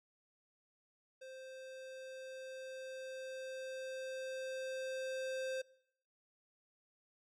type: tone with level ramp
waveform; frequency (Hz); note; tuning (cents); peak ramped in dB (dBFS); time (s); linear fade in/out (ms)
square; 523.3; C5; 0; -50 to -38; 1.21-5.62; 10
effects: noise-tail reverb RT60 0.7 s tail -23 dB re dry + low-pass 8000 Hz 12 dB/octave